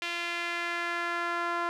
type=tone with band-pass filter sweep; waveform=sawtooth; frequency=344.1 Hz; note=F4; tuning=26 cents flat; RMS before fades=-32 dBFS; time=0.02-1.69 s; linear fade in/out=0 ms; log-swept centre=2700 to 1200 Hz; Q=1.9; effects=none